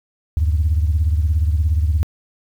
sine beating tone pair, 75.4 / 92.4 Hz, D2 / F#2, +46 / -2 cents, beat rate 17 Hz, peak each -14 / -20 dBFS, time 0.37-2.03 s, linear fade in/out 0 ms, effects tanh soft clip ceiling -8 dBFS + 8-bit

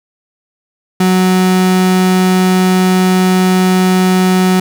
35% pulse tone, 185 Hz, F#3, in tune, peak -6 dBFS, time 1-4.6 s, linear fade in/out 5 ms, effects none

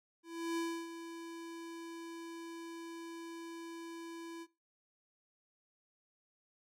square tone with ADSR envelope, 333.7 Hz, E4, 21 cents sharp, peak -34 dBFS, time 0.23-4.47 s, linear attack 340 ms, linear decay 300 ms, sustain -11 dB, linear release 51 ms, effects noise-tail reverb RT60 0.3 s tail -22 dB re dry + low-pass 12000 Hz 12 dB/octave

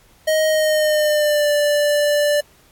square tone with pitch glide, 626 to 587.5 Hz, D#5 to D5, +10 to +1 cents, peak -15 dBFS, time 0.27-2.41 s, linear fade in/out 10 ms, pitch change -109 cents, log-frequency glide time 0.48-1.51 s, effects pink hiss -53 dBFS RMS until 2.71 s + AAC 64 kbps

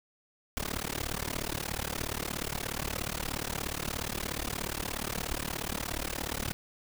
pink noise with amplitude modulation, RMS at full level -31 dBFS, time 0.57-6.53 s, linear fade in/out 0 ms, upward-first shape sine, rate 36.9 Hz, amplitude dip 100%, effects none

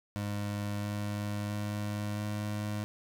25% pulse tone with pitch steps, 102.8 / 103.46 / 104.11 / 104.78 Hz, G#2 / G#2 / G#2 / G#2, -17 / -6 / +5 / +16 cents, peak -29 dBFS, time 0.16-2.84 s, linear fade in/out 0 ms, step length 670 ms, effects none

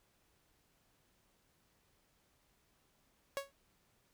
sawtooth tone with exponential decay, 554.4 Hz, C#5, in tune, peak -29 dBFS, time 3.37-3.52 s, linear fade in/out 0 ms, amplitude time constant 31 ms, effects pink hiss -74 dBFS RMS until 4.13 s

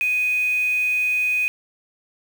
sine tone with quantisation, 2495 Hz, D#7, 4 cents sharp, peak -18 dBFS, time 0.01-1.48 s, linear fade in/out 0 ms, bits 6, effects none

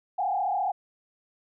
sine tone with frequency modulation, 772 Hz, G5, 27 cents flat, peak -24 dBFS, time 0.18-0.72 s, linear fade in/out 10 ms, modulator 34.6 Hz, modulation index 1.8, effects none

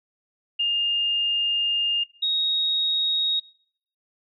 sine tone pair in turn, 2820 / 3764 Hz, F7 / A#7, +16 / +16 cents, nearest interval perfect fourth, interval 500 cents, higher second, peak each -20 dBFS, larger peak neither, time 0.59-2.04 / 2.22-3.4 s, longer first, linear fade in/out 10 ms, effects noise-tail reverb RT60 0.6 s tail -22 dB re dry

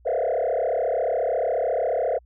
sine tone with frequency modulation, 581 Hz, D5, 19 cents flat, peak -19 dBFS, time 0.05-2.19 s, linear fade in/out 20 ms, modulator 34.2 Hz, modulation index 3.4, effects tanh soft clip ceiling -18 dBFS + added 60 Hz sine -52 dBFS peak until 2.25 s

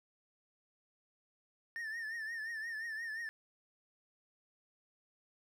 triangle tone with vibrato, 1800 Hz, A6, 39 cents sharp, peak -37 dBFS, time 1.76-3.29 s, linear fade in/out 0 ms, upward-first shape triangle, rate 5.7 Hz, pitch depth 88 cents each way, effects none

